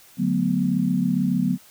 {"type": "chord", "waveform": "sine", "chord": "B minor seventh", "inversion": "first", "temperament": "equal", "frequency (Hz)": [146.83, 185, 220, 246.9], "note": ["D3", "F#3", "A3", "B3"], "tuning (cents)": [0, 0, 0, 0], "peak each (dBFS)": [-28, -22, -27, -23], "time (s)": [0.17, 1.58], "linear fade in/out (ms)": 50, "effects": ["white hiss -51 dBFS RMS until 1.7 s"]}